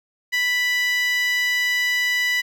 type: tone with high-pass filter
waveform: 10% pulse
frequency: 987.8 Hz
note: B5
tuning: in tune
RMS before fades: -21 dBFS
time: 0.32-2.42 s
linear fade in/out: 20 ms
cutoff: 2100 Hz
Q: 7.5
effects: none